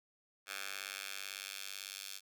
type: tone with high-pass filter sweep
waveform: 10% pulse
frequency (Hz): 98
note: G2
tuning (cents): 0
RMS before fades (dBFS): -45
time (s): 0.46-2.21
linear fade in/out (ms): 50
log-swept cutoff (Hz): 1700 to 3800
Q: 1
effects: none